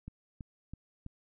click train, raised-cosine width 5 ms, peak -30 dBFS, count 4, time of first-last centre 0.08-1.064 s, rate 3.05 Hz, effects none

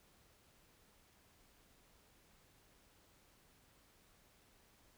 silence, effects pink hiss -69 dBFS RMS until 4.97 s

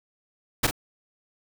pink noise with echo, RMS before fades -19 dBFS, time 0.63-0.67 s, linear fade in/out 10 ms, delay 41 ms, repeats 1, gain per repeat -7 dB, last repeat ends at 0.711 s, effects none

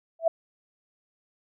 sine tone with exponential growth, 659.3 Hz, E5, in tune, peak -14 dBFS, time 0.19-0.28 s, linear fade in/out 5 ms, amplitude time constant 19 ms, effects none

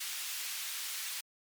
pink high-pass noise, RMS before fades -39 dBFS, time 0-1.21 s, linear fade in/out 10 ms, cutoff 2400 Hz, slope 12 dB/octave, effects MP3 96 kbps

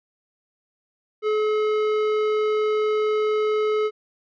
sine tone with tanh clipping, 427.8 Hz, A4, 49 cents flat, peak -21 dBFS, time 1.22-3.91 s, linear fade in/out 50 ms, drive 14 dB, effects none

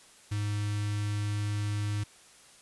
square tone with notch filter, 103.83 Hz, G#2, in tune, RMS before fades -31 dBFS, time 0.31-2.04 s, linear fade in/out 10 ms, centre 610 Hz, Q 0.51, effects white hiss -56 dBFS RMS until 2.61 s + resampled to 24000 Hz

